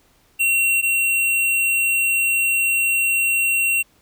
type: tone pair in turn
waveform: square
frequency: 2734 / 2734 Hz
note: F7 / F7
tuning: -37 / -37 cents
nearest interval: unison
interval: 0 cents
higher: neither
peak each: -16 / -17 dBFS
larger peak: first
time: 0.39-0.82 / 0.82-3.83 s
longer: second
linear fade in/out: 20 ms
effects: pink hiss -58 dBFS RMS until 4.01 s